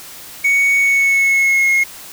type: tone with pitch glide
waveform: triangle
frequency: 2230 to 2157 Hz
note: C#7 to C#7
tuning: +10 to -48 cents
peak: -9 dBFS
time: 0.44-1.84 s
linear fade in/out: 10 ms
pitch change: -58 cents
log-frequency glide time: 0.77-1.72 s
effects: white hiss -35 dBFS RMS until 2.12 s